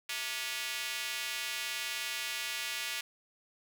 square tone with high-pass filter, 130.2 Hz, C3, 8 cents flat, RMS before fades -37 dBFS, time 0.09-3.01 s, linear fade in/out 5 ms, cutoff 2400 Hz, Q 1.4, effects none

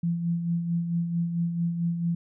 sine tone with tremolo, 170 Hz, F3, 46 cents flat, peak -22 dBFS, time 0.03-2.15 s, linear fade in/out 5 ms, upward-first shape sine, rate 4.5 Hz, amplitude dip 50%, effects none

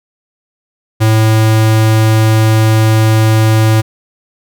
square tone, 110 Hz, A2, in tune, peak -7 dBFS, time 1-3.82 s, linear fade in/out 20 ms, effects none

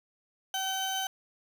30% pulse tone pair together, 765 / 3067 Hz, G5 / G7, -42 / -38 cents, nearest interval 2 octaves, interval 2404 cents, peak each -30 / -30 dBFS, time 0.54-1.07 s, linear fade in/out 2 ms, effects none

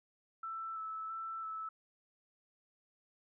sine tone with vibrato, 1318.5 Hz, E6, in tune, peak -39 dBFS, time 0.43-1.69 s, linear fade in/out 5 ms, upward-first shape square, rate 1.5 Hz, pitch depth 14 cents each way, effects none

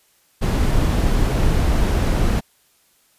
brown noise, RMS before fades -17 dBFS, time 0.41-2.41 s, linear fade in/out 20 ms, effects white hiss -59 dBFS RMS until 3.18 s + resampled to 32000 Hz

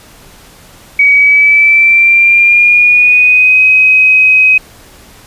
sine tone with pitch glide, 2264 to 2527 Hz, C#7 to D#7, +36 to +26 cents, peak -3 dBFS, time 0.99-4.58 s, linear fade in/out 5 ms, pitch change +190 cents, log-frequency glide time 1.12-3.64 s, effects pink hiss -38 dBFS RMS until 5.26 s + resampled to 32000 Hz

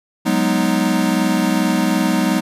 square chord, G# minor seventh, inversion third, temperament equal, 185 / 207.7 / 246.9 / 311.1 Hz, F#3 / G#3 / B3 / D#4, 0 / 0 / 0 / 0 cents, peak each -21 dBFS, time 0.25-2.41 s, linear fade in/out 20 ms, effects resampled to 32000 Hz

